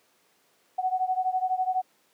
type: beating tone pair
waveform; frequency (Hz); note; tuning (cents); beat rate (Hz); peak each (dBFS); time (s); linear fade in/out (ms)
sine; 740 / 752; F#5 / F#5; 0 / +28; 12; -26 / -28; 0.78-1.82; 10
effects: pink hiss -65 dBFS RMS until 2.13 s + high-pass 300 Hz 12 dB/octave